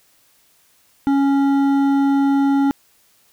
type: tone with hard clipping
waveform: sine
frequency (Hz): 277.2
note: C#4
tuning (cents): 0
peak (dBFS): -15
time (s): 1.07-2.71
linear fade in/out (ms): 0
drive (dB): 9
effects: white hiss -57 dBFS RMS until 3.32 s